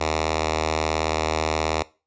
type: tone with notch filter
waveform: 5% pulse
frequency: 78.6 Hz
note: D#2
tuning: 18 cents sharp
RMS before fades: -24 dBFS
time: 0-1.83 s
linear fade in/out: 10 ms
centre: 180 Hz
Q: 0.58
effects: noise-tail reverb RT60 0.3 s tail -20 dB re dry + resampled to 16000 Hz